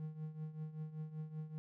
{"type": "tone with tremolo", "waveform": "triangle", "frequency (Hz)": 155.56, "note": "D#3", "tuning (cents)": 0, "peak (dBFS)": -37, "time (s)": [0, 1.58], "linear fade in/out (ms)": 0, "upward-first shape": "triangle", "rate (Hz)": 5.2, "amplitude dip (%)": 80, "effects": []}